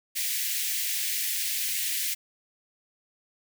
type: high-pass noise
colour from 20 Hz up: white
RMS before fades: -29 dBFS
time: 0.15-2.15 s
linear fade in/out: 20 ms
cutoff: 1800 Hz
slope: 48 dB/octave
effects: none